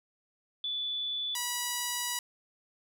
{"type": "tone pair in turn", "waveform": ["sine", "5% pulse"], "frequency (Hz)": [3469, 973.5], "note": ["A7", "B5"], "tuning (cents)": [-25, -25], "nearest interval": "octave + minor seventh", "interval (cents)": 2200, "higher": "first", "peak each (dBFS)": [-31, -19], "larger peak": "second", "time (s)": [[0.64, 1.35], [1.35, 2.19]], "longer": "second", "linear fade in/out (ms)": 2, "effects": []}